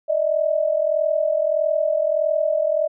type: tone pair together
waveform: sine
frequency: 595.4 / 637 Hz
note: D5 / D#5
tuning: +24 / +41 cents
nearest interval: minor second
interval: 117 cents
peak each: -20 dBFS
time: 0.08-2.88 s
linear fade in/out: 20 ms
effects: none